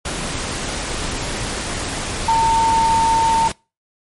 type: tone in noise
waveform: sine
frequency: 905 Hz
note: A5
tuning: 48 cents sharp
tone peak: -12 dBFS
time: 2.28-3.48 s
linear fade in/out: 5 ms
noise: pink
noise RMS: -24 dBFS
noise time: 0.05-3.52 s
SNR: +9 dB
effects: noise-tail reverb RT60 0.3 s tail -25 dB re dry + MP3 48 kbps